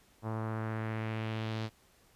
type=tone with low-pass filter sweep; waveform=sawtooth; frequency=110.6 Hz; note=A2; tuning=9 cents sharp; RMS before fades=-36 dBFS; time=0.22-1.7 s; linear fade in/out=50 ms; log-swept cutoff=1000 to 4400 Hz; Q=1.8; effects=pink hiss -65 dBFS RMS until 2.15 s + resampled to 32000 Hz